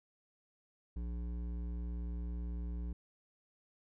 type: tone with hard clipping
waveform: sine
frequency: 59 Hz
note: A#1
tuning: 22 cents sharp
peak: -39 dBFS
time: 0.96-2.93 s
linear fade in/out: 5 ms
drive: 11 dB
effects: none